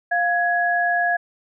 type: tone pair together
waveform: sine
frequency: 701 / 1671.5 Hz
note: F5 / G#6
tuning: +6 / +11 cents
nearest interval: octave + minor third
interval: 1505 cents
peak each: -20 dBFS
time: 0.11-1.17 s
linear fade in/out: 10 ms
effects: none